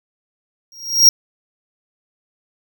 square tone with exponential growth, 5610 Hz, F8, 7 cents sharp, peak -3 dBFS, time 0.72-1.09 s, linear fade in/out 1 ms, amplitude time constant 80 ms, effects none

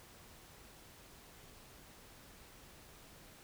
silence, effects pink hiss -58 dBFS RMS until 3.43 s

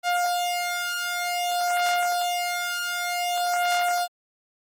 sawtooth beating tone pair, 707 / 707.54 Hz, F5 / F5, +21 / +22 cents, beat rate 0.54 Hz, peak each -22 / -23 dBFS, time 0.03-4.08 s, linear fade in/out 50 ms, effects AAC 64 kbps

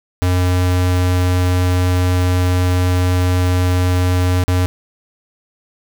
square tone with dropouts, 90.4 Hz, F#2, 40 cents flat, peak -13 dBFS, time 0.22-4.66 s, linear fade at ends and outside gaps 0 ms, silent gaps 4.438-4.48 s, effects none

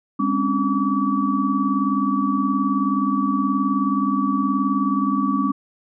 sine tone cluster, 201.6 / 263.5 / 282.5 / 1145 Hz, G3 / C4 / C#4 / D6, +49 / +12 / +33 / -44 cents, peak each -23 dBFS, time 0.19-5.52 s, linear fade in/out 10 ms, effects none

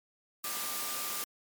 sine tone in noise, 1193 Hz, D6, 27 cents sharp, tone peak -44 dBFS, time 0.44-1.24 s, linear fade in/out 2 ms, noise white, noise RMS -36 dBFS, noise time 0.44-1.24 s, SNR -11 dB, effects high-pass 200 Hz 12 dB/octave + MP3 96 kbps

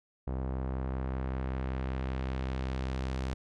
sawtooth tone with low-pass filter sweep, 65.2 Hz, C2, 5 cents flat, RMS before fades -34 dBFS, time 0.27-3.34 s, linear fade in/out 5 ms, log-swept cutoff 870 to 6400 Hz, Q 0.8, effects none

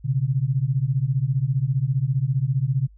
sine beating tone pair, 125.6 / 140.6 Hz, B2 / C#3, +30 / +25 cents, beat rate 15 Hz, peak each -22 dBFS, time 0.04-2.88 s, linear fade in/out 20 ms, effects added 51 Hz sine -46 dBFS peak until 2.97 s

